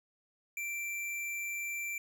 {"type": "tone", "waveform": "square", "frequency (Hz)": 2349, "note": "D7", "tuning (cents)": 0, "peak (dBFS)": -36, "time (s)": [0.57, 1.98], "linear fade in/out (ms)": 2, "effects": []}